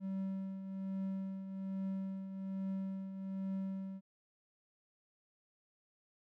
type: tone with tremolo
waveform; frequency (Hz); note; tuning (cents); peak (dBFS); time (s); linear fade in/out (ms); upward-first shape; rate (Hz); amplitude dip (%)
triangle; 192.2; G3; -34; -33; 0-4.01; 50; triangle; 1.2; 60
effects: none